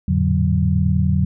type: tone cluster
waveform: sine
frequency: 85.3 / 107 / 115.7 / 145.2 / 184.8 Hz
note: F2 / A2 / A#2 / D3 / F#3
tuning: -40 / -48 / -13 / -19 / -2 cents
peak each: -18 / -27 / -27 / -20 / -19 dBFS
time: 0.08-1.25 s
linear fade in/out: 5 ms
effects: none